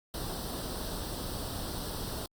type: noise with comb filter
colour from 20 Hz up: pink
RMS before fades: -37 dBFS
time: 0.14-2.26 s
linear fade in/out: 2 ms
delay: 0.22 ms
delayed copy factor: +0.75
effects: Opus 48 kbps